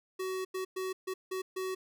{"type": "tone bursts at uneven times", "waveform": "square", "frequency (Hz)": 375.2, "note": "F#4", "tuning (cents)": 24, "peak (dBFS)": -34, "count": 6, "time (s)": [[0.19, 0.45], [0.54, 0.65], [0.76, 0.93], [1.07, 1.14], [1.31, 1.42], [1.56, 1.75]], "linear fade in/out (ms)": 10, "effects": []}